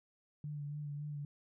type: tone with vibrato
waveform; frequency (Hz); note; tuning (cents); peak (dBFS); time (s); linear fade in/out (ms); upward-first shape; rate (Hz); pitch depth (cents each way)
sine; 146.7; D3; -2; -39; 0.44-1.25; 2; sine; 3.6; 29
effects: none